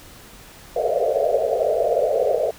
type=band-pass noise; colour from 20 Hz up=white; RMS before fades=-20 dBFS; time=0.76-2.51 s; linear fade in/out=5 ms; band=420 to 690 Hz; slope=96 dB/octave; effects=pink hiss -44 dBFS RMS until 2.58 s